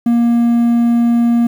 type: tone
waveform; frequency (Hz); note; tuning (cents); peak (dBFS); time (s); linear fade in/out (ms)
triangle; 235.8; A#3; +20; -7; 0.06-1.47; 5
effects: 7-bit